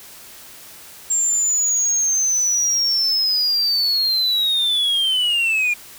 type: linear sweep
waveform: sine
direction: down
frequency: 7430 to 2400 Hz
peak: -13 dBFS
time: 1.1-5.74 s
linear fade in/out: 10 ms
effects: tanh soft clip ceiling -15 dBFS + white hiss -41 dBFS RMS until 5.98 s